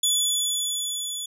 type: tone with level ramp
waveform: 20% pulse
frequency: 3438 Hz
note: A7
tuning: 41 cents flat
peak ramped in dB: -13 to -24 dBFS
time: 0.03-1.26 s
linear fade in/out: 5 ms
effects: none